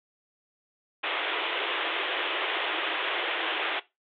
white band-pass noise, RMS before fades -30 dBFS, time 1.03-3.8 s, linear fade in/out 10 ms, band 310 to 3500 Hz, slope 96 dB/octave, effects noise-tail reverb RT60 0.2 s tail -17 dB re dry

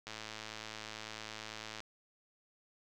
click train, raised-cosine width 0.2 ms, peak -26 dBFS, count 190, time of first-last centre 0.07-1.804 s, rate 109 Hz, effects none

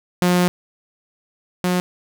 sawtooth tone pair in turn, 178.5 / 180.16 Hz, F3 / F#3, +38 / -46 cents, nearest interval unison, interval 16 cents, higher second, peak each -10 / -13 dBFS, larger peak first, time 0.22-0.48 / 1.64-1.8 s, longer first, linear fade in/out 0 ms, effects none

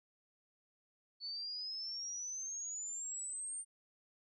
sine exponential sweep, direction up, 4435 to 8870 Hz, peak -40 dBFS, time 1.2-3.65 s, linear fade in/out 50 ms, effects none

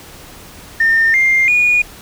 sine tone with pitch steps, 1813 / 2107 / 2448 Hz, A#6 / C7 / D#7, -49 / +12 / -29 cents, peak -8 dBFS, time 0.8-1.82 s, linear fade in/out 5 ms, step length 340 ms, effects tanh soft clip ceiling -5 dBFS + pink hiss -37 dBFS RMS until 2.01 s

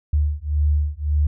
sine beating tone pair, 73.42 / 75.22 Hz, D2 / D2, 0 / +42 cents, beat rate 1.8 Hz, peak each -20 dBFS, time 0.13-1.27 s, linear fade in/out 5 ms, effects none

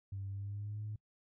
sine tone with pitch glide, 98 to 106.25 Hz, G2 to G#2, 0 to +40 cents, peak -38 dBFS, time 0.12-0.96 s, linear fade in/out 5 ms, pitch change +140 cents, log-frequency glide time 0.29-0.82 s, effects noise-tail reverb RT60 0.1 s tail -25 dB re dry + tanh soft clip ceiling -34 dBFS

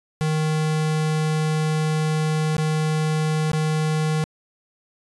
square tone with dropouts, 155.56 Hz, D#3, in tune, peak -20 dBFS, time 0.21-4.24 s, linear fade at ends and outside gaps 0 ms, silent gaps 2.567-2.582 / 3.517-3.533 s, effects resampled to 24000 Hz

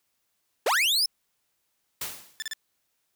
40% pulse linear sweep, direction up, 358.8 to 5360 Hz, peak -20 dBFS, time 0.66-1.06 s, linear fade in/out 5 ms
white noise with exponential decay, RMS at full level -30 dBFS, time 2.01-2.45 s, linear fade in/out 5 ms, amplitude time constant 94 ms
15% pulse tone bursts, 1760 Hz, A6, in tune, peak -24 dBFS, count 3, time 2.4-2.534 s, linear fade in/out 0 ms, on 22 ms, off 34 ms
effects white hiss -75 dBFS RMS until 3.15 s

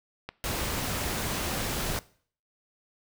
clicks, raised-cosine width 0.3 ms, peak -19 dBFS, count 2, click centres 0.29 / 0.589 s
pink noise, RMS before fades -31 dBFS, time 0.44-1.99 s, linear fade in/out 0 ms
effects noise-tail reverb RT60 0.5 s tail -20 dB re dry

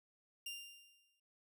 sawtooth tone with exponential decay, 2794 Hz, F7, in tune, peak -38 dBFS, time 0.46-1.2 s, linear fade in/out 5 ms, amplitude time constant 160 ms, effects none

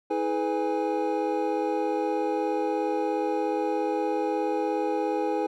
triangle tone cluster, 321.5 / 424.1 / 501 / 822 Hz, E4 / G#4 / B4 / G#5, -43 / +36 / +25 / -18 cents, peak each -28 dBFS, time 0.1-5.47 s, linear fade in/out 10 ms, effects none

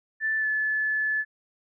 sine tone with pitch glide, 1760 to 1729.8 Hz, A6 to A6, 0 to -30 cents, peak -23 dBFS, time 0.2-1.25 s, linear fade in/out 50 ms, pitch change -30 cents, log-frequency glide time 0.38-0.47 s, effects none

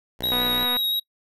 5% pulse tone, 61.7 Hz, B1, 1 cent flat, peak -21 dBFS, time 0.19-0.65 s, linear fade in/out 10 ms
square tone with vibrato, 3808 Hz, A#7, 36 cents sharp, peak -22 dBFS, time 0.23-1 s, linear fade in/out 10 ms, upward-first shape sine, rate 5.8 Hz, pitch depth 11 cents each way
click train, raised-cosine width 0.5 ms, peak -16 dBFS, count 111, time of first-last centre 0.32-0.767 s, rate 246 Hz
effects noise-tail reverb RT60 0.1 s tail -23 dB re dry

